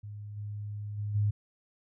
sine tone with level steps, 103.83 Hz, G#2, in tune, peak -39 / -35 / -31 / -24 dBFS, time 0.03-1.31 s, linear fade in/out 10 ms, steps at 0.36 / 0.97 / 1.14 s, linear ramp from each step 20 ms, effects none

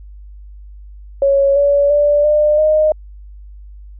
sine tone with pitch steps, 554.4 / 569.3 / 584.7 / 600.4 / 616.6 Hz, C#5 / C#5 / D5 / D5 / D#5, 0 / +46 / -8 / +38 / -16 cents, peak -9 dBFS, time 1.22-2.92 s, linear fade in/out 2 ms, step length 340 ms, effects added 50 Hz sine -33 dBFS peak until 3.99 s

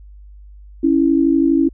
sine tone pair together, 276.3 / 328.6 Hz, C#4 / E4, -6 / -5 cents, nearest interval minor third, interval 301 cents, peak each -14 dBFS, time 0.83-1.69 s, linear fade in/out 10 ms, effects added 50 Hz sine -37 dBFS peak until 1.73 s

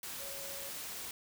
sine tone in noise, 554.4 Hz, C#5, in tune, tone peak -49 dBFS, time 0.2-0.69 s, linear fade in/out 2 ms, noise white, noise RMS -43 dBFS, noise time 0.03-1.11 s, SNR -9 dB, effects none

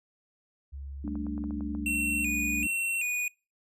sine tone, 69.3 Hz, C#2, in tune, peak -37 dBFS, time 0.72-2.67 s, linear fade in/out 20 ms
sine chord, G suspended second, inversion none, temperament equal, 196 / 220 / 293.7 Hz, G3 / A3 / D4, 0 / 0 / 0 cents, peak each -40 / -36 / -34 dBFS, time 1.04-2.67 s, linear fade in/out 5 ms
clicks, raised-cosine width 1 ms, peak -33 dBFS, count 8, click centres 1.078 / 1.155 / 1.267 / 1.379 / 1.44 / 1.508 / 1.608 / 1.75 s
square tone with vibrato, 2588 Hz, E7, 32 cents flat, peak -28 dBFS, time 1.86-3.28 s, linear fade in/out 2 ms, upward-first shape square, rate 1.3 Hz, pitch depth 84 cents each way
effects noise-tail reverb RT60 0.3 s tail -26 dB re dry + resampled to 32000 Hz

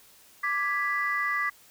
sine chord, G# diminished, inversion second, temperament equal, 1174.7 / 1661.2 / 1975.5 Hz, D6 / G#6 / B6, 0 / 0 / 0 cents, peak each -29 / -32 / -27 dBFS, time 0.43-1.5 s, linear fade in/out 10 ms, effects tanh soft clip ceiling -17 dBFS + white hiss -56 dBFS RMS until 1.7 s

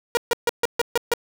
sawtooth tone bursts, 474.8 Hz, A#4, 32 cents sharp, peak -13 dBFS, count 7, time 0.15-1.137 s, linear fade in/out 0 ms, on 21 ms, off 140 ms, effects none

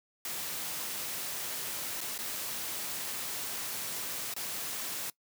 white noise with dropouts, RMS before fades -37 dBFS, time 0.25-5.1 s, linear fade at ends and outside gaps 2 ms, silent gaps 2.007-2.012 / 2.179-2.188 / 4.339-4.363 s, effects noise-tail reverb RT60 0.1 s tail -21 dB re dry + high-pass 100 Hz 12 dB/octave

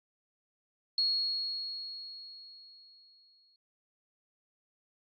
sine tone with exponential decay, 4316 Hz, C#8, 47 cents flat, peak -25 dBFS, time 0.98-3.56 s, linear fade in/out 2 ms, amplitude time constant 560 ms, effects AAC 64 kbps

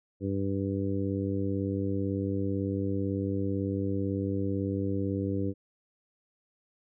harmonic tone, 98 Hz, G2, in tune, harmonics 1 / 2 / 3 / 4 / 5, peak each -32 / -34 / -32 / -37 / -37 dBFS, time 0.2-5.54 s, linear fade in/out 50 ms, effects none

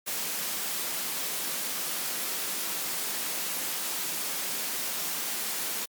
white high-pass noise, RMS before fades -32 dBFS, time 0.06-5.86 s, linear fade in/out 20 ms, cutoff 150 Hz, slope 48 dB/octave, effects Opus 48 kbps

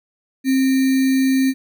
sine tone with sample-and-hold, 264.8 Hz, C4, 21 cents sharp, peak -13 dBFS, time 0.44-1.54 s, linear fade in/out 50 ms, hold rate 2100 Hz, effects none

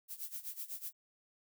violet noise with tremolo, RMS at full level -41 dBFS, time 0.08-0.93 s, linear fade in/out 50 ms, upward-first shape sine, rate 8 Hz, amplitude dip 85%, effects none

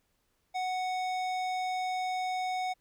triangle tone with hard clipping, 740 Hz, F#5, in tune, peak -32 dBFS, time 0.54-2.74 s, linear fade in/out 20 ms, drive 18 dB, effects pink hiss -75 dBFS RMS until 2.8 s

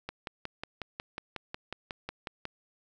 click train, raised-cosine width 0.3 ms, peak -20 dBFS, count 14, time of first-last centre 0.09-2.454 s, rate 5.5 Hz, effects none

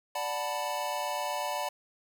square chord, B minor seventh, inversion first, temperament equal, 587.3 / 740 / 880 / 987.8 Hz, D5 / F#5 / A5 / B5, 0 / 0 / 0 / 0 cents, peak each -37 / -38 / -37 / -37 dBFS, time 0.15-1.69 s, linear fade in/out 5 ms, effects none

